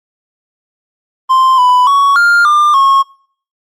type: tone with pitch steps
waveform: triangle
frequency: 1045 / 996 / 1118 / 1403 / 1196 / 1090 Hz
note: C6 / B5 / C#6 / F6 / D6 / C#6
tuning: -2 / +14 / +14 / +8 / +31 / -29 cents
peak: -4 dBFS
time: 1.29-3.03 s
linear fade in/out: 20 ms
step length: 290 ms
effects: noise-tail reverb RT60 0.5 s tail -22 dB re dry + Opus 24 kbps